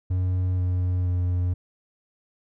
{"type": "tone with pitch steps", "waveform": "triangle", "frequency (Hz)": [91.6, 90.5, 89.4], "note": ["F#2", "F#2", "F2"], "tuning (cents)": [-17, -38, 41], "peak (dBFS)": -19, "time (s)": [0.1, 1.54], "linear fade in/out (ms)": 10, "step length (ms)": 480, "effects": []}